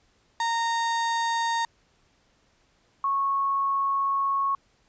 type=tone pair in turn; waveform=35% pulse / sine; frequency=924 / 1101 Hz; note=A#5 / C#6; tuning=-16 / -12 cents; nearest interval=minor third; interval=304 cents; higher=second; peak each=-22 dBFS; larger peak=neither; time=0.4-1.65 / 3.04-4.55 s; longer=second; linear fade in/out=2 ms; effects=pink hiss -65 dBFS RMS until 4.88 s + resampled to 16000 Hz